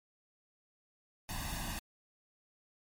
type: noise with comb filter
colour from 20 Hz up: pink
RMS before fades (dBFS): -39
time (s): 1.29-1.79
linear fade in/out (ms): 0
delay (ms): 1.1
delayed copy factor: +0.9
effects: MP3 64 kbps